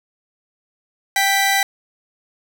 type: tone pair together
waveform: sawtooth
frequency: 784 / 1975.6 Hz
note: G5 / B6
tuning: 0 / 0 cents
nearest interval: octave + major third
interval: 1600 cents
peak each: -14 dBFS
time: 1.16-1.63 s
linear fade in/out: 2 ms
effects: none